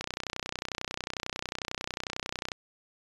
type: click train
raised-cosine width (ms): 0.2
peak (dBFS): -15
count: 79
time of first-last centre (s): 0.01-2.518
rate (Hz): 31.1
effects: resampled to 24000 Hz